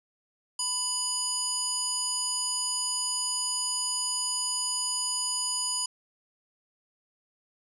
harmonic tone, 990 Hz, B5, 4 cents sharp, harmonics 1 / 3 / 5 / 7 / 9 / 10, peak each -39 / -38 / -32 / -33 / -39 / -33 dBFS, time 0.59-5.86 s, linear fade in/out 5 ms, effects none

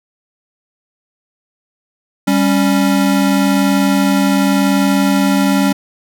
square tone pair together, 196.2 / 277.1 Hz, G3 / C#4, +2 / -1 cents, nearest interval tritone, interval 597 cents, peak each -14 dBFS, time 2.27-5.73 s, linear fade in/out 10 ms, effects none

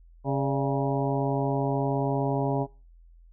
harmonic tone with a mistuned harmonic, 137 Hz, C#3, 20 cents flat, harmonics 1 / 2 / 3 / 4 / 5 / 6 / 7, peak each -27 / -30 / -32 / -33 / -34 / -35 / -35 dBFS, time 0.24-2.67 s, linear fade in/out 50 ms, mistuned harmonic 4, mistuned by +92 cents, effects noise-tail reverb RT60 0.3 s tail -19 dB re dry + added 42 Hz sine -50 dBFS peak until 3.32 s

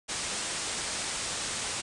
white low-pass noise, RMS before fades -34 dBFS, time 0.08-1.82 s, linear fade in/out 20 ms, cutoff 9400 Hz, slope 96 dB/octave, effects none

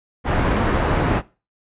pink low-pass noise, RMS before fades -19 dBFS, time 0.24-1.22 s, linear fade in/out 50 ms, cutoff 1600 Hz, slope 12 dB/octave, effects noise-tail reverb RT60 0.3 s tail -19 dB re dry + resampled to 8000 Hz

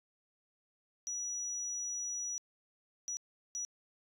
sine tone bursts at uneven times, 5850 Hz, F#8, 21 cents flat, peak -35 dBFS, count 3, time 1.07-2.38 / 3.08-3.17 / 3.55-3.65 s, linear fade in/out 0 ms, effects tanh soft clip ceiling -31 dBFS

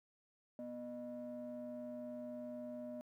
triangle ring-modulated tone, 183.2 Hz, F#3, 17 cents flat, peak -38 dBFS, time 0.59-3.01 s, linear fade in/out 0 ms, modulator 428 Hz, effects tanh soft clip ceiling -36 dBFS + 13-bit

